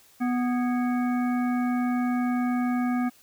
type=harmonic tone with a mistuned harmonic; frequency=246.9 Hz; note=B3; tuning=in tune; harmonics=1 / 3 / 5 / 7 / 9; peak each=-23 / -33 / -37 / -40 / -42 dBFS; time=0.2-3.1 s; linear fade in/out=20 ms; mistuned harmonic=7; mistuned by=-80 cents; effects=white hiss -57 dBFS RMS until 3.22 s